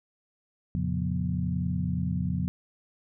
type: tone cluster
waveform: sine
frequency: 85.7 / 115.2 / 137.1 / 177.6 / 240.7 Hz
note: F2 / A#2 / C#3 / F3 / B3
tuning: -32 / -20 / -19 / +29 / -44 cents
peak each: -32 / -37 / -32 / -29 / -38 dBFS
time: 0.75-2.48 s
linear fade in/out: 0 ms
effects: none